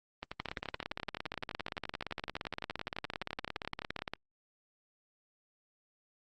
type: two click trains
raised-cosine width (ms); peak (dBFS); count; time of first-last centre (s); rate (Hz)
0.3; -20 / -22; 66 / 45; 0.4-4.136 / 0.23-3.991; 17.4 / 11.7
effects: Opus 32 kbps